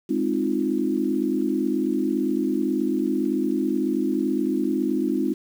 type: chord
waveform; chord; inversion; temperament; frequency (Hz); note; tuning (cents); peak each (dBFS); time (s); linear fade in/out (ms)
sine; F minor seventh; first; equal; 207.7 / 261.6 / 311.1 / 349.2; Ab3 / C4 / Eb4 / F4; 0 / 0 / 0 / 0; -28 / -25 / -25 / -27; 0.09-5.34; 10
effects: 8-bit